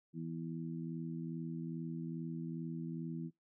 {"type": "harmonic tone", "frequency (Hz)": 82.41, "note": "E2", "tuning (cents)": 0, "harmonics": [2, 3, 4], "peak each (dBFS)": [-41, -45, -47], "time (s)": [0.13, 3.31], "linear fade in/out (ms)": 50, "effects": ["noise-tail reverb RT60 0.2 s tail -24 dB re dry"]}